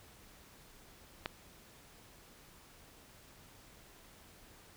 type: click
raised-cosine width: 0.3 ms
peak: -19 dBFS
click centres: 1.259 s
effects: pink hiss -59 dBFS RMS until 4.76 s